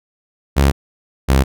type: tone pair in turn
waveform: sawtooth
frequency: 69.3 / 66.98 Hz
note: C#2 / C2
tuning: 0 / +41 cents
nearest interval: minor second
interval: 59 cents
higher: first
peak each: -6 dBFS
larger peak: neither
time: 0.56-0.72 / 1.28-1.44 s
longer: neither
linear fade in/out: 20 ms
effects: none